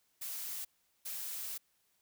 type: noise bursts at uneven times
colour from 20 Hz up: blue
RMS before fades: -41 dBFS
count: 2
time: 0.21-0.65 / 1.05-1.58 s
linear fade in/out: 10 ms
effects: white hiss -75 dBFS RMS until 2.01 s